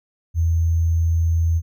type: tone with sample-and-hold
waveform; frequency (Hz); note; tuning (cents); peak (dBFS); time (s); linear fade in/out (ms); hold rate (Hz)
sine; 82.8; E2; +8; -15; 0.34-1.62; 50; 6300
effects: none